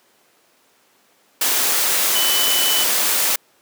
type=tone in noise; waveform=sine; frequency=3000 Hz; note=F#7; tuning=23 cents sharp; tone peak=-20 dBFS; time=2.15-2.84 s; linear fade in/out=5 ms; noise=white; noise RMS=-18 dBFS; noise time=1.41-3.36 s; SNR=-5 dB; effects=pink hiss -57 dBFS RMS until 3.61 s + high-pass 300 Hz 12 dB/octave